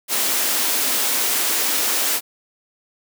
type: high-pass noise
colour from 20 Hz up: white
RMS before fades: -20 dBFS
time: 0.08-2.21 s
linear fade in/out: 50 ms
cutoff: 220 Hz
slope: 48 dB/octave
effects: none